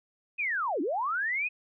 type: linear two-way sweep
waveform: sine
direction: down then up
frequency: 2564 to 261.5 to 2564 Hz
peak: -27 dBFS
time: 0.38-1.49 s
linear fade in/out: 20 ms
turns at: 0.81 s
effects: none